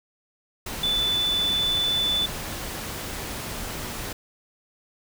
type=tone in noise; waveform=sine; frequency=3496 Hz; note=A7; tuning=12 cents flat; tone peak=-21 dBFS; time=0.83-2.26 s; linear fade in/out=5 ms; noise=pink; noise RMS=-33 dBFS; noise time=0.66-4.13 s; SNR=+9 dB; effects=none